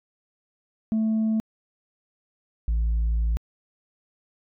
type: tone pair in turn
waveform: sine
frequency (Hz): 220 / 56.03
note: A3 / A1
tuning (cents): 0 / +32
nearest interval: 2 octaves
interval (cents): 2368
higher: first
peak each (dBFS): -18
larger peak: neither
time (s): 0.92-1.4 / 2.68-3.37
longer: second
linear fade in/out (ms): 0
effects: tanh soft clip ceiling -19 dBFS